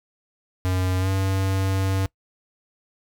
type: tone with pitch glide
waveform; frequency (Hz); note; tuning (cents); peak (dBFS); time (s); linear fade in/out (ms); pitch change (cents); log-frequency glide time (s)
square; 92.5 to 95.98; F#2 to G2; 0 to -36; -21; 0.65-2.06; 0; +64; 0.99-1.09
effects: noise-tail reverb RT60 0.1 s tail -23 dB re dry